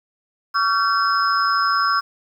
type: tone cluster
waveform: sine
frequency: 1135 / 1370 / 1542 / 5130 Hz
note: C#6 / F6 / G6 / E8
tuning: +41 / -34 / -29 / -48 cents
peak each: -19 / -20 / -25 / -26 dBFS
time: 0.54-2.01 s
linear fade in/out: 20 ms
effects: 8-bit